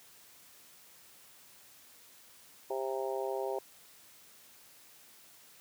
harmonic tone, 132.4 Hz, C3, 21 cents sharp, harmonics 3 / 4 / 5 / 6 / 7, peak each -36 / -38 / -40 / -42 / -43 dBFS, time 2.7-3.59 s, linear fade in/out 5 ms, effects white hiss -58 dBFS RMS until 5.6 s + high-pass 80 Hz 12 dB/octave

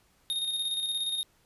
square tone with tremolo, 3703 Hz, A#7, 12 cents flat, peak -28 dBFS, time 0.3-1.23 s, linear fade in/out 0 ms, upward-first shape square, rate 17 Hz, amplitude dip 40%, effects pink hiss -66 dBFS RMS until 1.45 s + resampled to 32000 Hz

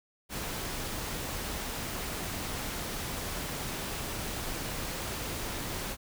pink noise, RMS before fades -36 dBFS, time 0.29-5.97 s, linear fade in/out 50 ms, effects none

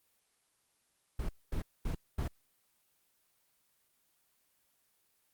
brown noise bursts, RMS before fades -34 dBFS, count 4, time 1.19-2.28 s, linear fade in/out 5 ms, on 100 ms, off 230 ms, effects white hiss -74 dBFS RMS until 5.33 s + Opus 24 kbps

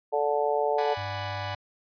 harmonic tone, 146.1 Hz, D3, 9 cents flat, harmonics 3 / 4 / 5 / 6, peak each -27 / -28 / -29 / -30 dBFS, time 0.12-0.95 s, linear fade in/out 20 ms
sawtooth chord, G# half-diminished seventh, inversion second, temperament equal, 587.3 / 740 / 830.6 / 987.8 Hz, D5 / F#5 / G#5 / B5, 0 / 0 / 0 / 0 cents, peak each -34 dBFS, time 0.78-1.55 s, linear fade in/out 5 ms
triangle tone, 99.8 Hz, G2, 32 cents sharp, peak -33 dBFS, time 0.97-1.55 s, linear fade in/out 5 ms
effects resampled to 11025 Hz

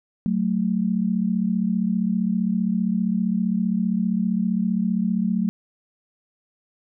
sine tone pair together, 186.17 / 221.4 Hz, F#3 / A3, +11 / +11 cents, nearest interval minor third, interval 300 cents, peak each -22 dBFS, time 0.26-5.49 s, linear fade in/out 0 ms, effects none

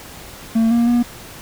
triangle tone with pitch steps, 225.9 / 235.3 / 240.1 Hz, A3 / A#3 / B3, +46 / +16 / -49 cents, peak -10 dBFS, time 0.55-1.03 s, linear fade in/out 10 ms, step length 160 ms, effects pink hiss -37 dBFS RMS until 1.41 s

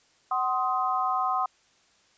sine chord, C diminished, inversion second, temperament just, 753.5 / 1046.5 / 1255.8 Hz, Gb5 / C6 / Eb6, +31 / 0 / +16 cents, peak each -28 dBFS, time 0.31-1.46 s, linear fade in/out 5 ms, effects white hiss -63 dBFS RMS until 2.17 s + resampled to 16000 Hz

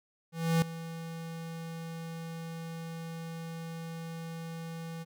square tone with ADSR envelope, 164.81 Hz, E3, in tune, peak -23 dBFS, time 0.32-5.05 s, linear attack 300 ms, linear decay 3 ms, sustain -16 dB, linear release 31 ms, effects none

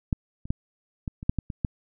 clicks, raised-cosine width 5 ms, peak -11 / -27 / -11 / -18 / -24 / -8 / -14 / -20 / -12 dBFS, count 9, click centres 0.128 / 0.455 / 0.505 / 1.078 / 1.229 / 1.295 / 1.387 / 1.502 / 1.648 s, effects none

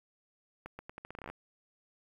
accelerating click train, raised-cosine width 0.5 ms, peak -28 dBFS, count 14, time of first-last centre 0.66-1.3 s, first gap 130 ms, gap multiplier 0.81, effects 10-bit

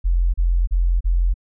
sine tone bursts, 43.41 Hz, F1, 10 cents flat, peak -14 dBFS, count 4, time 0.04-1.342 s, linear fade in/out 20 ms, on 300 ms, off 34 ms, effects none

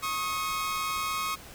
sawtooth tone pair together, 1092.4 / 1259 Hz, C#6 / D#6, -26 / +20 cents, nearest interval major second, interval 246 cents, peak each -28 dBFS, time 0.02-1.36 s, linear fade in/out 20 ms, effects pink hiss -47 dBFS RMS until 1.54 s

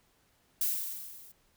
violet noise with level ramp, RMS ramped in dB -28 to -54 dBFS, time 0.61-1.32 s, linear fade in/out 5 ms, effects pink hiss -69 dBFS RMS until 1.56 s

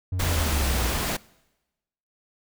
triangle linear sweep, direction down, 93.8 to 55.2 Hz, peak -22 dBFS, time 0.12-0.9 s, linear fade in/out 5 ms
pink noise, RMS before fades -27 dBFS, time 0.19-1.17 s, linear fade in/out 10 ms
effects noise-tail reverb RT60 1.0 s tail -23 dB re dry

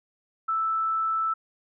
sine tone, 1318.5 Hz, E6, in tune, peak -23 dBFS, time 0.48-1.34 s, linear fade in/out 10 ms, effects none

